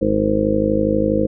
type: harmonic tone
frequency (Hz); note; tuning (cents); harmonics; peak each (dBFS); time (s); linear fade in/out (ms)
52.3; G#1; +13; 1 / 2 / 3 / 4 / 5 / 6 / 7 / 8 / 9 / 10; -28 / -27 / -31 / -21 / -32 / -20 / -31 / -32 / -22 / -20; 0.01-1.27; 10
effects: none